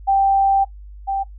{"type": "tone pair in turn", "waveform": "sine", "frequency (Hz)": [784, 784], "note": ["G5", "G5"], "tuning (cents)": [0, 0], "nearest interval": "unison", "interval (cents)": 0, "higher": "neither", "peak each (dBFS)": [-12, -18], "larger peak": "first", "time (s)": [[0.07, 0.65], [1.07, 1.24]], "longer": "first", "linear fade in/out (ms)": 20, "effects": ["noise-tail reverb RT60 0.1 s tail -18 dB re dry", "added 50 Hz sine -35 dBFS peak until 1.38 s"]}